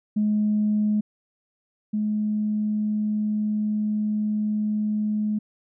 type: tone pair in turn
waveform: sine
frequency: 211 / 211.9 Hz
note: G#3 / G#3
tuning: +28 / +35 cents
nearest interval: unison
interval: 7 cents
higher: second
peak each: -18 / -21 dBFS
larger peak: first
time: 0.16-1.01 / 1.93-5.39 s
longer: second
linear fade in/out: 10 ms
effects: tanh soft clip ceiling -14 dBFS